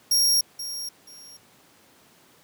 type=tone with echo; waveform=sawtooth; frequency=5588 Hz; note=F8; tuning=in tune; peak=-15 dBFS; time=0.11-0.41 s; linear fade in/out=5 ms; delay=480 ms; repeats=2; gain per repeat=-13 dB; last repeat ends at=1.37 s; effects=pink hiss -56 dBFS RMS until 2.43 s + high-pass 150 Hz 12 dB/octave